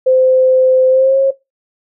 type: tone with pitch glide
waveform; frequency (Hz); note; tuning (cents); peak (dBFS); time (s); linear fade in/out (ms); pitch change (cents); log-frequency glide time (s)
sine; 517 to 540.5; C5 to C#5; -21 to -44; -7; 0.06-1.31; 10; +77; 0.89-1.18
effects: noise-tail reverb RT60 0.2 s tail -20 dB re dry